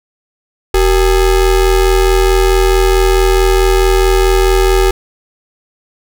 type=ring-modulated tone; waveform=square; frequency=211.3 Hz; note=G#3; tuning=30 cents sharp; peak=-5 dBFS; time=0.74-4.91 s; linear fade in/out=5 ms; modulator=169 Hz; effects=none